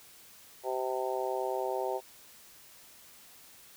harmonic tone, 129.2 Hz, C3, 21 cents flat, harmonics 3 / 4 / 5 / 6 / 7, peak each -35 / -36 / -37 / -38 / -38 dBFS, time 0.63-2.01 s, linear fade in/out 50 ms, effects white hiss -55 dBFS RMS until 3.76 s

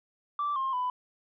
sine tone with pitch steps, 1167 / 1064 / 998 Hz, D6 / C6 / B5, -11 / +29 / +18 cents, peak -26 dBFS, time 0.39-0.9 s, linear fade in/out 2 ms, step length 170 ms, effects tanh soft clip ceiling -24 dBFS

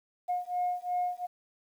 sine beating tone pair, 716 / 718.8 Hz, F5 / F5, +43 / +50 cents, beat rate 2.8 Hz, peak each -31 dBFS, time 0.28-1.27 s, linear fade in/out 20 ms, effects tanh soft clip ceiling -23 dBFS + 10-bit

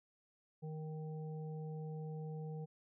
harmonic tone, 155.9 Hz, D#3, 4 cents sharp, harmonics 1 / 3 / 5, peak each -42 / -50 / -57 dBFS, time 0.62-2.66 s, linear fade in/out 20 ms, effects none

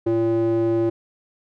square tone with band-pass filter, 113.9 Hz, A#2, 40 cents flat, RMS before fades -20 dBFS, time 0.06-0.9 s, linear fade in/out 10 ms, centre 400 Hz, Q 8.1, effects none

